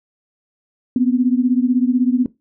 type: beating tone pair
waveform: sine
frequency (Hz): 244.8 / 260.8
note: B3 / C4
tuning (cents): -15 / -5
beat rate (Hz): 16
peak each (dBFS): -15 / -17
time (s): 0.96-2.26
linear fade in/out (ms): 2
effects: noise-tail reverb RT60 0.2 s tail -18 dB re dry